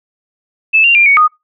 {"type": "tone with pitch steps", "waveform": "sine", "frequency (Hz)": [2620, 2773, 2388, 2232, 1236], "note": ["E7", "F7", "D7", "C#7", "D#6"], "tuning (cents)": [-11, -13, 28, 11, -12], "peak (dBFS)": -5, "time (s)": [0.73, 1.28], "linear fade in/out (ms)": 20, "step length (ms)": 110, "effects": ["noise-tail reverb RT60 0.2 s tail -24 dB re dry"]}